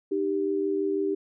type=tone pair together; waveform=sine; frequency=305.9 / 392 Hz; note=D#4 / G4; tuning=-29 / 0 cents; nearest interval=major third; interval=429 cents; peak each=-29 / -25 dBFS; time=0.11-1.15 s; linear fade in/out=10 ms; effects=none